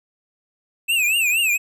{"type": "tone with vibrato", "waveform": "square", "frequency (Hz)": 2600, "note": "E7", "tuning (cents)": -24, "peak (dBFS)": -17, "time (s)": [0.88, 1.58], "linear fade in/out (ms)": 20, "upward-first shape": "triangle", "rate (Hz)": 4.3, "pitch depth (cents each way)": 170, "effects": []}